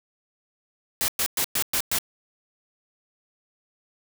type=noise bursts; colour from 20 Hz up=white; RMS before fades=-24 dBFS; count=6; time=1.01-1.986 s; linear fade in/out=0 ms; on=71 ms; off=110 ms; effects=none